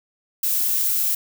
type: noise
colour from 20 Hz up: violet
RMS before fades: -21 dBFS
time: 0.43-1.15 s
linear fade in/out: 5 ms
effects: none